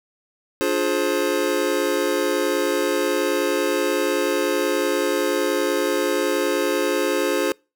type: chord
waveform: square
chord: D half-diminished seventh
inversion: none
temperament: just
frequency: 293.7 / 352.4 / 422.9 / 528.6 Hz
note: D4 / F4 / Ab4 / C5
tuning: 0 / +16 / +31 / +18 cents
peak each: -27 / -25 / -25 / -25 dBFS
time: 0.61-7.52 s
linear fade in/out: 0 ms
effects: noise-tail reverb RT60 0.3 s tail -26 dB re dry